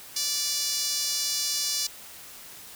sawtooth tone with high-pass filter, 583 Hz, D5, 13 cents flat, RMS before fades -28 dBFS, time 0.16-1.87 s, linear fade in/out 5 ms, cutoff 5000 Hz, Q 2.6, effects white hiss -45 dBFS RMS until 2.75 s

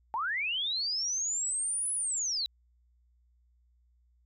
sine linear two-way sweep, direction up then down, 835 to 10240 to 3844 Hz, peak -29 dBFS, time 0.14-2.46 s, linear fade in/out 0 ms, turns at 1.93 s, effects added 60 Hz sine -64 dBFS peak until 4.25 s

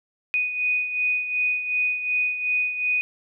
sine beating tone pair, 2484 / 2486.7 Hz, D#7 / D#7, -3 / -2 cents, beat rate 2.7 Hz, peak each -22 / -29 dBFS, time 0.34-3.01 s, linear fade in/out 0 ms, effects none

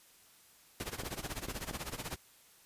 pink noise with tremolo, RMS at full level -38 dBFS, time 0.8-2.16 s, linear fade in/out 0 ms, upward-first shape sine, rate 16 Hz, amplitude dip 85%
click train, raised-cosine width 2 ms, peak -28 dBFS, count 6, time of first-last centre 0.81-1.936 s, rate 4.44 Hz
effects white hiss -62 dBFS RMS until 2.65 s + resampled to 32000 Hz

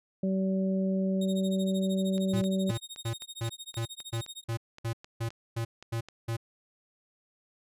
harmonic tone, 190.7 Hz, G3, 47 cents flat, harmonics 1 / 2 / 3, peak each -26 / -36 / -35 dBFS, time 0.23-2.71 s, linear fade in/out 5 ms
sawtooth tone with tremolo, 3725 Hz, A#7, 2 cents flat, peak -35 dBFS, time 1.21-4.44 s, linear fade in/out 5 ms, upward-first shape sine, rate 13 Hz, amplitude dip 100%
click train, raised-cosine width 0.2 ms, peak -29 dBFS, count 16, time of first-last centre 2.18-6.086 s, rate 3.84 Hz
square tone bursts, 114.9 Hz, A#2, 25 cents flat, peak -30 dBFS, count 12, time 2.33-6.368 s, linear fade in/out 10 ms, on 89 ms, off 270 ms
effects resampled to 32000 Hz

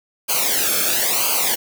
white noise with flanger, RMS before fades -19 dBFS, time 0.28-1.56 s, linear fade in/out 20 ms, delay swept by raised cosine 0.54 to 1.04 ms, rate 1 Hz, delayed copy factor -0.9, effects none

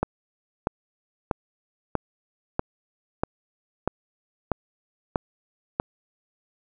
click train, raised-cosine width 1 ms, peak -8 dBFS, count 10, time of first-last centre 0.03-5.799 s, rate 1.56 Hz, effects none

